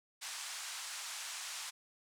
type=band-pass noise; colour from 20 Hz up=white; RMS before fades=-44 dBFS; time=0.21-1.71 s; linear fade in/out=20 ms; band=830 to 8800 Hz; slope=24 dB/octave; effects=none